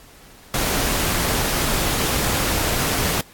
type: noise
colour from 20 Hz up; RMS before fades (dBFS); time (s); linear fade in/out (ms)
pink; -21; 0.54-3.21; 2
effects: pink hiss -47 dBFS RMS until 3.33 s + AAC 64 kbps